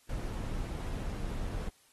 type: noise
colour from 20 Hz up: brown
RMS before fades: -36 dBFS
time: 0.09-1.69 s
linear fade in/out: 5 ms
effects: white hiss -65 dBFS RMS until 1.92 s + AAC 32 kbps